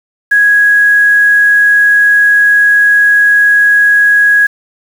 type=tone with quantisation; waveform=sine; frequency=1661.2 Hz; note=G#6; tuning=in tune; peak=-4 dBFS; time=0.31-4.47 s; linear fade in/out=10 ms; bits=5; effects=none

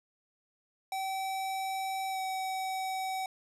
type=tone with pitch glide; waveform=square; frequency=768 to 759.6 Hz; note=G5 to F#5; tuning=-36 to +45 cents; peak=-33 dBFS; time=0.92-3.26 s; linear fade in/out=2 ms; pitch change=-19 cents; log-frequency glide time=2.1-2.19 s; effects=resampled to 32000 Hz + 12-bit

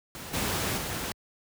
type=noise with level steps; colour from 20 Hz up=pink; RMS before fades=-40 / -29 / -33 dBFS; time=0.15-1.12 s; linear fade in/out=0 ms; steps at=0.33 / 0.77 s; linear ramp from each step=10 ms; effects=high-pass 60 Hz 12 dB/octave

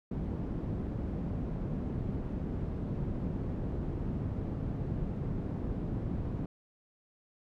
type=low-pass noise; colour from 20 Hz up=white; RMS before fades=-35 dBFS; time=0.11-6.46 s; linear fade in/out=5 ms; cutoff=200 Hz; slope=12 dB/octave; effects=none

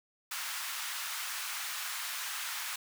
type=high-pass noise; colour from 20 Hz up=pink; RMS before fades=-38 dBFS; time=0.31-2.76 s; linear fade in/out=5 ms; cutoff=1100 Hz; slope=24 dB/octave; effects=none

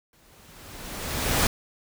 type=noise with exponential growth; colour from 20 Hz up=pink; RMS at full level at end=-20 dBFS; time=0.13-1.47 s; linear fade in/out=2 ms; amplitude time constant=290 ms; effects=none

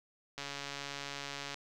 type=click train; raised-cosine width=0.2 ms; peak=-23 dBFS; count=165; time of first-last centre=0.38-1.543 s; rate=141 Hz; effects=none

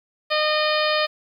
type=harmonic tone; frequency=611 Hz; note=D#5; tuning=32 cents flat; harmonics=1 / 2 / 3 / 4 / 5 / 6 / 7 / 8; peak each=-22 / -25 / -27 / -28 / -29 / -30 / -30 / -31 dBFS; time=0.3-1.07 s; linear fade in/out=20 ms; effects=9-bit

